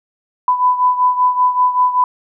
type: beating tone pair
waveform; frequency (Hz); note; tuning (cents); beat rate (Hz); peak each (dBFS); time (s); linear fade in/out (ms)
sine; 997 / 1002.2; B5 / B5; +16 / +25; 5.2; -12 / -17; 0.48-2.04; 2
effects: none